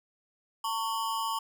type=ring-modulated tone; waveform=square; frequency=1010 Hz; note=B5; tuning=39 cents sharp; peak=-27 dBFS; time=0.64-1.39 s; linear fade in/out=5 ms; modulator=106 Hz; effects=none